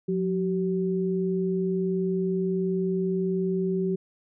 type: tone pair together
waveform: sine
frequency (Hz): 180 / 381.4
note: F#3 / G4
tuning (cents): -47 / -47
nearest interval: octave + minor second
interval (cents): 1300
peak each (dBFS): -26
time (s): 0.08-3.96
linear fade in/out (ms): 10
effects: none